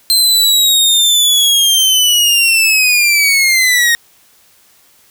sawtooth linear sweep, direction down, 4141 to 1853 Hz, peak -5 dBFS, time 0.1-3.95 s, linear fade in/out 0 ms, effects white hiss -49 dBFS RMS until 5.1 s

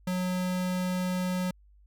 square tone, 182.5 Hz, F#3, 24 cents flat, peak -28 dBFS, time 0.07-1.51 s, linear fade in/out 5 ms, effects added 50 Hz sine -55 dBFS peak until 1.86 s

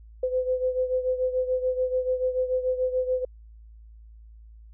sine beating tone pair, 508 / 514.9 Hz, B4 / C5, +49 / -28 cents, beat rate 6.9 Hz, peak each -24 / -29 dBFS, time 0.23-3.25 s, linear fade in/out 5 ms, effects added 55 Hz sine -45 dBFS peak until 4.73 s

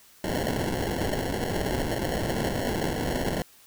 violet noise with sample-and-hold, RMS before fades -28 dBFS, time 0.24-3.42 s, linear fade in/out 2 ms, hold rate 1225 Hz, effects white hiss -55 dBFS RMS until 3.66 s

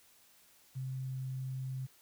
sine tone with quantisation, 131.1 Hz, C3, 4 cents sharp, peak -36 dBFS, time 0.75-1.87 s, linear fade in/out 20 ms, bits 11, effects white hiss -64 dBFS RMS until 2.01 s

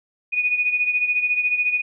sine beating tone pair, 2469 / 2483 Hz, D#7 / D#7, -14 / -4 cents, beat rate 14 Hz, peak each -19 / -25 dBFS, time 0.32-1.82 s, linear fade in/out 20 ms, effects none

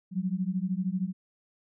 sine beating tone pair, 179.3 / 192.3 Hz, F3 / G3, +46 / -33 cents, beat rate 13 Hz, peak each -30 dBFS, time 0.11-1.13 s, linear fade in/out 50 ms, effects none

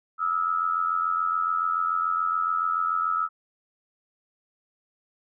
sine tone with amplitude modulation, 1297 Hz, E6, 28 cents flat, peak -19 dBFS, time 0.18-3.29 s, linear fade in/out 50 ms, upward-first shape sine, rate 87 Hz, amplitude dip 75%, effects none

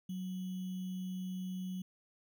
sine tone with sample-and-hold, 185 Hz, F#3, in tune, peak -37 dBFS, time 0.09-1.82 s, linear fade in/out 5 ms, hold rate 3150 Hz, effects none

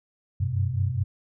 sine tone cluster, 92.8 / 97.5 / 126.7 Hz, F#2 / G2 / B2, +6 / -9 / +45 cents, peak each -27 dBFS, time 0.4-1.04 s, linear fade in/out 10 ms, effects none

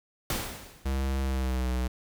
pink noise with exponential decay, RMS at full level -28 dBFS, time 0.3-1.04 s, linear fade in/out 2 ms, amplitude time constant 160 ms
square tone with pitch glide, 66.9 to 62.78 Hz, C2 to B1, +39 to +29 cents, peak -27 dBFS, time 0.85-1.88 s, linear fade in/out 10 ms, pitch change -110 cents, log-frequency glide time 1.22-1.7 s
effects none

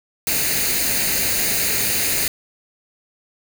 white noise with comb filter, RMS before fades -20 dBFS, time 0.27-2.28 s, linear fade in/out 2 ms, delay 0.45 ms, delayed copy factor +0.6, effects none

